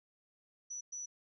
sine tone bursts at uneven times, 5920 Hz, F#8, in tune, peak -40 dBFS, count 2, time 0.7-0.81 / 0.92-1.06 s, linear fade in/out 10 ms, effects none

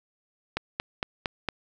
click train, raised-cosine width 0.3 ms, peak -11 dBFS, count 5, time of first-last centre 0.57-1.487 s, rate 4.36 Hz, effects none

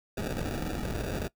pink noise with sample-and-hold, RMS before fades -33 dBFS, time 0.17-1.28 s, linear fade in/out 5 ms, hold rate 1050 Hz, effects noise-tail reverb RT60 0.1 s tail -20 dB re dry

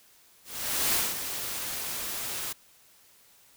white noise with ADSR envelope, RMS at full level -25 dBFS, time 0.44-2.53 s, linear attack 490 ms, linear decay 210 ms, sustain -9 dB, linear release 9 ms, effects white hiss -59 dBFS RMS until 3.56 s

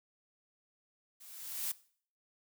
blue noise with level ramp, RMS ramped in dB -55 to -34 dBFS, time 1.2-1.72 s, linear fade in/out 10 ms, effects noise-tail reverb RT60 0.5 s tail -19 dB re dry

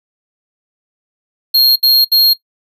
square tone bursts, 4243 Hz, C8, 23 cents sharp, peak -7 dBFS, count 3, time 1.54-2.336 s, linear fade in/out 10 ms, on 220 ms, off 68 ms, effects noise-tail reverb RT60 0.1 s tail -20 dB re dry

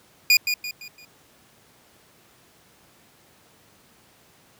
25% pulse tone with echo, 2442 Hz, D#7, 33 cents flat, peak -9 dBFS, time 0.3-0.37 s, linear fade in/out 2 ms, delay 170 ms, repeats 4, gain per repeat -8 dB, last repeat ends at 1.05 s, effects pink hiss -56 dBFS RMS until 4.59 s + high-pass 100 Hz 12 dB/octave

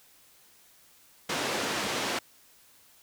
pink band-pass noise, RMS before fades -31 dBFS, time 1.29-2.19 s, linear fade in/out 5 ms, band 270 to 6500 Hz, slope 12 dB/octave, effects white hiss -59 dBFS RMS until 3.02 s

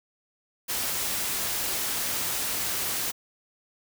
white noise, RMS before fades -29 dBFS, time 0.68-3.12 s, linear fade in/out 20 ms, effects none

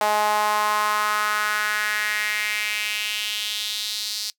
sawtooth tone with high-pass filter sweep, 210.7 Hz, G#3, 25 cents sharp, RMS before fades -24 dBFS, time 0.01-4.3 s, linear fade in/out 0 ms, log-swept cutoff 760 to 4600 Hz, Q 3.3, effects noise-tail reverb RT60 0.1 s tail -21 dB re dry

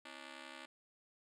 5% pulse ring-modulated tone, 293.7 Hz, D4, in tune, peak -35 dBFS, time 0.05-0.66 s, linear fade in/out 5 ms, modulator 35.5 Hz, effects low-pass 7000 Hz 12 dB/octave

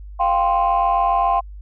sine chord, F suspended second, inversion none, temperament just, 698.5 / 785.8 / 1047.7 Hz, F5 / G5 / C6, 0 / +4 / +2 cents, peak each -18 dBFS, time 0.19-1.41 s, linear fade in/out 20 ms, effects tanh soft clip ceiling -9 dBFS + added 50 Hz sine -33 dBFS peak until 1.61 s

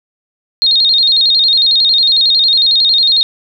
sine tone with vibrato, 3951 Hz, B7, in tune, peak -7 dBFS, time 0.62-3.23 s, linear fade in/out 0 ms, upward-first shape square, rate 11 Hz, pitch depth 110 cents each way, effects none

